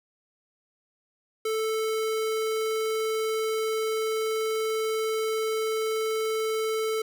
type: tone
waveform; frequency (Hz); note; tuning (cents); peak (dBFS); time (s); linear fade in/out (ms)
square; 439.7; A4; -1; -26; 1.45-7.02; 5
effects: none